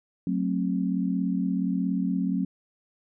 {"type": "chord", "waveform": "sine", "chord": "F# diminished", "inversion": "none", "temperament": "just", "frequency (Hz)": [185, 222, 266.4], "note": ["F#3", "A3", "C4"], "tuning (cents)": [0, 16, 31], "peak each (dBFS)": [-26, -31, -28], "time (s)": [0.27, 2.45], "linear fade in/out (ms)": 2, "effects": []}